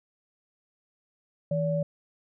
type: tone pair together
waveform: sine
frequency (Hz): 161.07 / 574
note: E3 / D5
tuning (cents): -40 / -40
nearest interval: octave + minor seventh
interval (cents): 2200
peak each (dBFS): -27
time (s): 1.51-1.83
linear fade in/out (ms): 5
effects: none

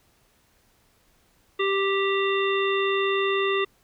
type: harmonic tone with a mistuned harmonic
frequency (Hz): 392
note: G4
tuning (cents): 0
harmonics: 1 / 3 / 5 / 7 / 9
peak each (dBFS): -23 / -28 / -30 / -31 / -33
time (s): 1.59-3.65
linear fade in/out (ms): 10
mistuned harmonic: 9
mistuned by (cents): +30
effects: pink hiss -63 dBFS RMS until 3.83 s

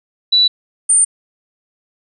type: tone pair in turn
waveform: sine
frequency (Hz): 3951 / 8957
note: B7 / C#9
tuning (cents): 0 / +17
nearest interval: octave + major second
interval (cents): 1417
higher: second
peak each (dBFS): -8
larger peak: neither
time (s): 0.32-0.48 / 0.89-1.05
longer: neither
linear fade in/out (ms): 10
effects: none

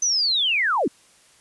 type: linear sweep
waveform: sine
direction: down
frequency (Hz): 6170 to 202.6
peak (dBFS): -18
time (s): 0.02-0.88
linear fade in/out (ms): 5
effects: white hiss -55 dBFS RMS until 1.4 s + resampled to 24000 Hz

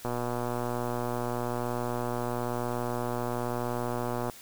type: click train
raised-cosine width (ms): 1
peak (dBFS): -18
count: 515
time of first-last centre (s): 0.05-4.298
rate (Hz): 121
effects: white hiss -49 dBFS RMS until 4.41 s

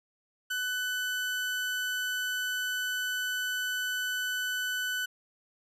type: tone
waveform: 30% pulse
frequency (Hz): 1500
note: F#6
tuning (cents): +23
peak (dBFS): -27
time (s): 0.5-5.06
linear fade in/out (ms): 10
effects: resampled to 32000 Hz

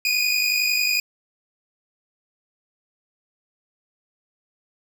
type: tone pair together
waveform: 25% pulse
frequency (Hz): 2444 / 2495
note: D#7 / D#7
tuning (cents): -32 / +4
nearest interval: unison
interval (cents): 36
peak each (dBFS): -18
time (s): 0.05-1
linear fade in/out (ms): 2
effects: none

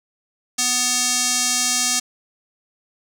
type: tone with band-pass filter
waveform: square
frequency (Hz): 248.5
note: B3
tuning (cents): +11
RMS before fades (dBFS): -20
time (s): 0.58-2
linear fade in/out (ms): 10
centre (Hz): 6800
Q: 2.1
effects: none

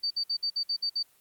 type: tone bursts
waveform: sine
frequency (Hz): 4603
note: D8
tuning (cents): -36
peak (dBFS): -26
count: 8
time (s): 0.03-1.03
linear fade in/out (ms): 10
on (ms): 76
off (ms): 56
effects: white hiss -63 dBFS RMS until 1.2 s + Opus 24 kbps

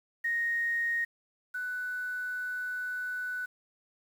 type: tone pair in turn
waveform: sine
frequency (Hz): 1864.7 / 1490.3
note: A#6 / F#6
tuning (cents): 0 / +12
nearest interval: major third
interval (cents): 388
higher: first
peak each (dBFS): -27 / -32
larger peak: first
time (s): 0.24-1.05 / 1.54-3.46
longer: second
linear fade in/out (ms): 10
effects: 9-bit

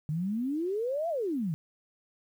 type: exponential two-way sweep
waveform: sine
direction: up then down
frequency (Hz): 146.83 to 698.5 to 146.83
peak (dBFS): -28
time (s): 0.09-1.54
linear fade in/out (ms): 0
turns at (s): 1.09
effects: 10-bit

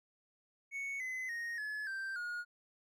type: tone with pitch steps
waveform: triangle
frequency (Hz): 2217 / 2033 / 1864.3 / 1709.5 / 1567.7 / 1437.5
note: C#7 / B6 / A#6 / G#6 / G6 / F6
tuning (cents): 0 / +50 / 0 / +50 / 0 / +50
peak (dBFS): -36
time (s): 0.71-2.45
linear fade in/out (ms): 50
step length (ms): 290
effects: none

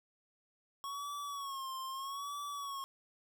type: tone with vibrato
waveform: square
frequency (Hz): 1102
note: C#6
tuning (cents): -11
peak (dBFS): -40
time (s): 0.84-2.84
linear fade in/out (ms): 0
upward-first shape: sine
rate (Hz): 0.79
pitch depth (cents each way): 79
effects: none

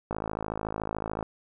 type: click train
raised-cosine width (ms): 1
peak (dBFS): -17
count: 61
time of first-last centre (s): 0.11-1.227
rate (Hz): 53.7
effects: none

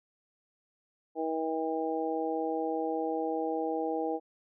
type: harmonic tone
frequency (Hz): 160.3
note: E3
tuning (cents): -48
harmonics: 2 / 3 / 4 / 5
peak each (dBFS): -34 / -33 / -38 / -35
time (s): 1.15-4.2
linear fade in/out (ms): 50
effects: none

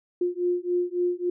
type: beating tone pair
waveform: sine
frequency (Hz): 353 / 356.6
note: F4 / F4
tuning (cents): +19 / +36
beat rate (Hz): 3.6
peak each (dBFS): -26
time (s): 0.21-1.3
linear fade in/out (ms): 5
effects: none

